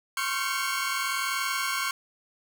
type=tone cluster; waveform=sawtooth; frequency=1062 / 1103 / 1379 / 1548 / 2228 Hz; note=C6 / C#6 / F6 / G6 / C#7; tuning=+25 / -9 / -22 / -22 / +8 cents; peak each=-30 dBFS; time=0.17-1.91 s; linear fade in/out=2 ms; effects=none